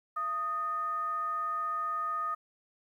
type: tone with frequency modulation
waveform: sine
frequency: 1243 Hz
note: D#6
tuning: 2 cents flat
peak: -30 dBFS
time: 0.16-2.35 s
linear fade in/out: 10 ms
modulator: 564 Hz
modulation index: 0.27
effects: 11-bit